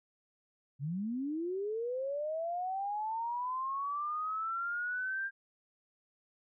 sine linear sweep, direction up, 130 to 1602 Hz, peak -33 dBFS, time 0.79-5.31 s, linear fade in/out 50 ms, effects none

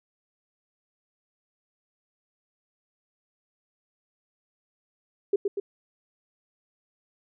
sine tone with echo, 400 Hz, G4, 35 cents sharp, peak -18 dBFS, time 5.33-5.36 s, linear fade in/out 5 ms, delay 120 ms, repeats 2, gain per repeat -4 dB, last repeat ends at 5.6 s, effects none

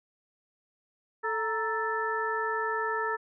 harmonic tone with a mistuned harmonic, 440 Hz, A4, in tune, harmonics 1 / 2 / 3 / 4, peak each -33 / -33 / -33 / -33 dBFS, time 1.23-3.17 s, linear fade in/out 20 ms, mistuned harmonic 2, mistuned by +93 cents, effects none

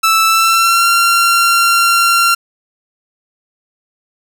sawtooth tone with pitch glide, 1318.5 to 1375.3 Hz, E6 to F6, 0 to -27 cents, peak -5 dBFS, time 0.03-2.35 s, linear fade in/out 10 ms, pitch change +73 cents, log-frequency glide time 0.26-0.88 s, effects none

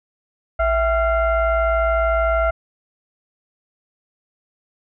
sine tone with frequency modulation, 659.3 Hz, E5, in tune, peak -15 dBFS, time 0.59-2.51 s, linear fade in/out 10 ms, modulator 716 Hz, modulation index 1.1, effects none

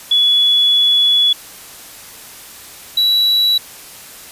sine / triangle tone pair in turn, 3403 / 3921 Hz, G#7 / B7, +41 / -13 cents, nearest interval major second, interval 246 cents, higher second, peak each -9 dBFS, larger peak neither, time 0.11-1.33 / 2.97-3.58 s, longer first, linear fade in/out 5 ms, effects white hiss -36 dBFS RMS until 4.31 s + resampled to 32000 Hz

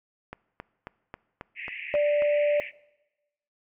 click train, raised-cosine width 0.5 ms, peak -22 dBFS, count 8, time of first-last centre 0.33-2.222 s, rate 3.7 Hz
pink band-pass noise, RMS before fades -38 dBFS, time 1.55-2.72 s, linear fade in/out 50 ms, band 1900 to 2700 Hz, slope 96 dB/octave
sine tone, 587.3 Hz, D5, in tune, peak -20 dBFS, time 1.94-2.6 s, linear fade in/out 0 ms
effects noise-tail reverb RT60 1.0 s tail -22 dB re dry

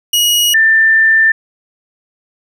sawtooth / sine tone pair in turn, 2900 / 1783.3 Hz, F#7 / A6, -35 / +23 cents, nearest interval minor sixth, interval 842 cents, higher first, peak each -6 dBFS, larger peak neither, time 0.13-0.54 / 0.54-1.32 s, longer second, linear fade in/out 5 ms, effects none

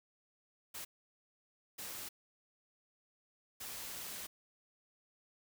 white noise bursts at uneven times, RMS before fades -45 dBFS, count 3, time 0.74-0.85 / 1.78-2.09 / 3.6-4.27 s, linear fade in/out 10 ms, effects none

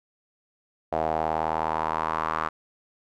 sawtooth tone with band-pass filter sweep, 79.5 Hz, D#2, 38 cents sharp, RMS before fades -27 dBFS, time 0.92-2.49 s, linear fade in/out 10 ms, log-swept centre 680 to 1200 Hz, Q 3.8, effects none

